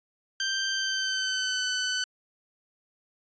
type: tone with pitch glide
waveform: 15% pulse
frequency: 1568 to 1505.9 Hz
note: G6 to F#6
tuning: 0 to +30 cents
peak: -20 dBFS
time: 0.4-2.04 s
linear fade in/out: 2 ms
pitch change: -70 cents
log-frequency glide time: 0.71-1.66 s
effects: resampled to 16000 Hz